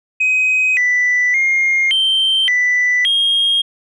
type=tone with pitch steps; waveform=sine; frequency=2521 / 1980 / 2129 / 3127 / 1982 / 3246 Hz; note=D#7 / B6 / C7 / G7 / B6 / G#7; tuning=+22 / +4 / +30 / -5 / +6 / -40 cents; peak=-10 dBFS; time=0.2-3.62 s; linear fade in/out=10 ms; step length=570 ms; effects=tanh soft clip ceiling -9 dBFS